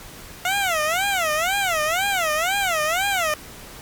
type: tone with vibrato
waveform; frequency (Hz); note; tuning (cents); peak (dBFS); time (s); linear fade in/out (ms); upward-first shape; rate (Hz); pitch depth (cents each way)
15% pulse; 700; F5; +4; -13; 0.45-3.34; 2; sine; 2; 250
effects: pink hiss -40 dBFS RMS until 3.81 s + MP3 96 kbps